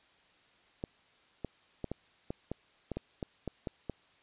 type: clicks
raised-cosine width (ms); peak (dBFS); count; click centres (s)
2; -22; 12; 0.839 / 1.447 / 1.843 / 1.916 / 2.305 / 2.516 / 2.917 / 2.97 / 3.228 / 3.477 / 3.672 / 3.897
effects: white hiss -65 dBFS RMS until 4.22 s + resampled to 8000 Hz